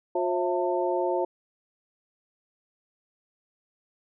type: harmonic tone with a mistuned harmonic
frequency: 178.9 Hz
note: F3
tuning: 42 cents sharp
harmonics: 2 / 3 / 4 / 5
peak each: -27 / -29 / -30 / -31 dBFS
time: 0.15-1.25 s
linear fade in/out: 5 ms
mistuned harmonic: 4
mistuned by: -120 cents
effects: none